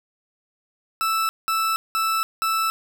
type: tone bursts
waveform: 40% pulse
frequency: 1318.5 Hz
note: E6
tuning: in tune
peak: -19 dBFS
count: 4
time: 1.01-2.7 s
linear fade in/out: 0 ms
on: 280 ms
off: 190 ms
effects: none